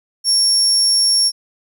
35% pulse tone, 5500 Hz, F8, 27 cents flat, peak -9 dBFS, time 0.24-1.32 s, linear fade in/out 50 ms, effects none

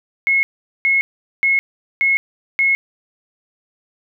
sine tone bursts, 2174 Hz, C#7, 34 cents flat, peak -12 dBFS, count 5, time 0.27-2.75 s, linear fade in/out 0 ms, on 160 ms, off 420 ms, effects none

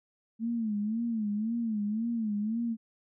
sine tone with vibrato, 220 Hz, A3, in tune, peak -28 dBFS, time 0.39-2.77 s, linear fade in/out 50 ms, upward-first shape sine, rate 1.9 Hz, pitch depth 120 cents each way, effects none

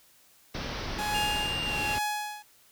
pink low-pass noise, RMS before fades -35 dBFS, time 0.54-1.99 s, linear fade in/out 10 ms, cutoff 5900 Hz, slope 96 dB/octave
sawtooth tone with tremolo, 840 Hz, G#5, 19 cents sharp, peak -23 dBFS, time 0.98-2.43 s, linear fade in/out 10 ms, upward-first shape triangle, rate 1.2 Hz, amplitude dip 95%
triangle tone with pitch glide, 2800 to 2752 Hz, F7 to F7, +4 to -26 cents, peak -29 dBFS, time 1.14-1.95 s, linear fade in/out 10 ms, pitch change -30 cents, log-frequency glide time 1.65-1.77 s
effects white hiss -60 dBFS RMS until 2.71 s

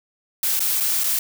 blue noise with dropouts, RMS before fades -21 dBFS, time 0.43-1.19 s, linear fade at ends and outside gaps 2 ms, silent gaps 0.594-0.603 / 0.802-0.806 / 1.037-1.041 s, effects none

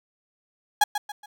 35% pulse tone with echo, 830.6 Hz, G#5, in tune, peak -13 dBFS, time 0.81-0.84 s, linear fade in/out 5 ms, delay 140 ms, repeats 3, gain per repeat -9 dB, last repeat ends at 1.26 s, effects none

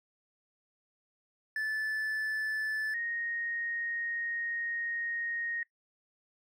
triangle / sine tone pair in turn, 1746 / 1865.7 Hz, A6 / A#6, -14 / +1 cents, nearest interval minor second, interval 115 cents, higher second, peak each -29 / -33 dBFS, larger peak first, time 1.56-2.94 / 2.94-5.63 s, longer second, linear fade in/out 2 ms, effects noise-tail reverb RT60 0.1 s tail -18 dB re dry

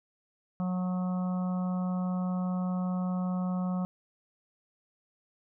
harmonic tone, 182.5 Hz, F#3, 24 cents flat, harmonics 1 / 3 / 4 / 5 / 6 / 7, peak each -28 / -43 / -43 / -50 / -46 / -47 dBFS, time 0.6-3.85 s, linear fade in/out 0 ms, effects none

